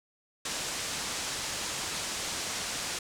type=low-pass noise; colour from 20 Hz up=white; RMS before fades=-35 dBFS; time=0.45-2.99 s; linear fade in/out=5 ms; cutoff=8200 Hz; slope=24 dB/octave; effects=none